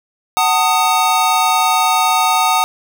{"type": "chord", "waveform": "square", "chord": "D# diminished", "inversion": "first", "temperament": "just", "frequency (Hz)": [746.7, 896, 1244.5], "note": ["F#5", "A5", "D#6"], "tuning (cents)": [16, 31, 0], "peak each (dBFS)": -17, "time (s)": [0.37, 2.64], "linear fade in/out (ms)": 0, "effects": []}